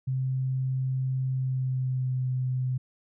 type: tone with pitch glide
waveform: sine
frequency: 130.81 to 128.19 Hz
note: C3 to C3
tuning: 0 to -35 cents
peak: -25 dBFS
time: 0.07-2.78 s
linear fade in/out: 10 ms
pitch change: -35 cents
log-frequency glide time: 1.29-2.22 s
effects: none